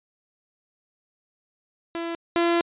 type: tone pair in turn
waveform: sawtooth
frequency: 335.9 / 340.8 Hz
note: E4 / F4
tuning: +33 / -42 cents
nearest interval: unison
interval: 25 cents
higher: second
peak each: -24 / -15 dBFS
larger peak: second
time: 1.95-2.15 / 2.36-2.61 s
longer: second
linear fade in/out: 0 ms
effects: resampled to 8000 Hz